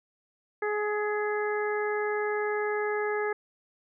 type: harmonic tone with a mistuned harmonic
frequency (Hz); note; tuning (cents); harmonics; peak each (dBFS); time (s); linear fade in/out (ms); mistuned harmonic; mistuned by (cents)
420; G#4; +19; 1 / 2 / 3 / 4 / 5; -28 / -35 / -37 / -35 / -39; 0.62-3.33; 5; 5; -33
effects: none